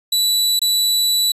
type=tone with dropouts; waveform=sawtooth; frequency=3951 Hz; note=B7; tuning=in tune; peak=-11 dBFS; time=0.12-1.32 s; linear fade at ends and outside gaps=5 ms; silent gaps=0.593-0.616 s; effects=resampled to 32000 Hz